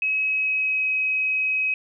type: tone with pitch glide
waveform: sine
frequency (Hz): 2558 to 2540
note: D#7 to D#7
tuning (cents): +47 to +35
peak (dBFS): -20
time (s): 0.02-1.74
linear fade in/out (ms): 2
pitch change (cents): -12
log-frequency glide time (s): 0.22-0.88
effects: none